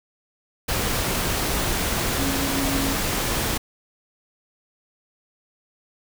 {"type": "tone in noise", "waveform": "sine", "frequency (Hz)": 273.8, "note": "C#4", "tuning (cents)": -21, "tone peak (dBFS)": -26, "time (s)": [2.17, 2.95], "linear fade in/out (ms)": 10, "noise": "pink", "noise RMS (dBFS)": -24, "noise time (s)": [0.68, 3.58], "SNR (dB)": -5, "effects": []}